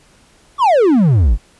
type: exponential sweep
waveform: triangle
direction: down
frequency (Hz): 1192 to 44.43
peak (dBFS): -6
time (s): 0.58-1.38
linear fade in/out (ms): 50
effects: pink hiss -50 dBFS RMS until 1.59 s + resampled to 24000 Hz